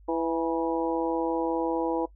harmonic tone with a mistuned harmonic, 165.4 Hz, E3, 6 cents sharp, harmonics 2 / 3 / 4 / 5 / 6, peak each -28 / -29 / -35 / -33 / -34 dBFS, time 0.08-2.06 s, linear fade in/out 10 ms, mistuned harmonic 6, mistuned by -42 cents, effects noise-tail reverb RT60 0.1 s tail -20 dB re dry + added 50 Hz sine -50 dBFS peak until 2.15 s

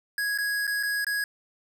square tone with dropouts, 1661.2 Hz, G#6, in tune, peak -26 dBFS, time 0.18-1.24 s, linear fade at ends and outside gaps 2 ms, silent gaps 0.377-0.385 / 0.669-0.676 / 0.829-0.833 / 1.046-1.067 s, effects none

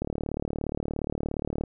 click train, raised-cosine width 2 ms, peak -16 dBFS, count 61, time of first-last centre 0.02-1.637 s, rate 37.1 Hz, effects none

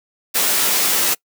white noise with comb filter, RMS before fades -17 dBFS, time 0.34-1.15 s, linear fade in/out 20 ms, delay 14 ms, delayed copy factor +0.7, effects noise-tail reverb RT60 0.1 s tail -25 dB re dry + high-pass 200 Hz 12 dB/octave

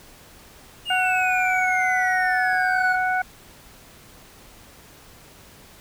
triangle exponential sweep, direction down, 2868 to 1433 Hz, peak -22 dBFS, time 0.85-2.98 s, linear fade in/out 50 ms
harmonic tone, 740 Hz, F#5, in tune, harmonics 1 / 2 / 3, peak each -22 / -23 / -33 dBFS, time 0.9-3.22 s, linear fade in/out 5 ms
clicks, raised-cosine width 1 ms, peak -31 dBFS, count 2, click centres 2.531 / 2.551 s
effects pink hiss -48 dBFS RMS until 5.8 s

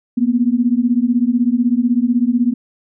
sine beating tone pair, 233.8 / 249.8 Hz, A#3 / B3, +5 / +20 cents, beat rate 16 Hz, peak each -15 dBFS, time 0.17-2.54 s, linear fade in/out 10 ms, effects none

